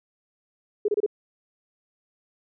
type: tone bursts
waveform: sine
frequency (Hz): 415.3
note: G#4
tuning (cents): 0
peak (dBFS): -19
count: 4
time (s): 0.85-1.063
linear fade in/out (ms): 5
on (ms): 33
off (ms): 27
effects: none